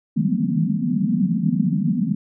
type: band-pass noise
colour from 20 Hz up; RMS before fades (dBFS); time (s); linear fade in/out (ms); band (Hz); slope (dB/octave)
white; -20; 0.16-2.15; 5; 150 to 250; 96
effects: none